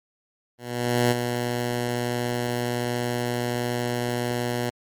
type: tone with ADSR envelope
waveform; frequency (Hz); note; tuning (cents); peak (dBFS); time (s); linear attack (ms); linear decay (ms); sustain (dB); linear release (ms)
10% pulse; 121.4; B2; -29; -9; 0.58-4.7; 530; 24; -7; 5
effects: MP3 96 kbps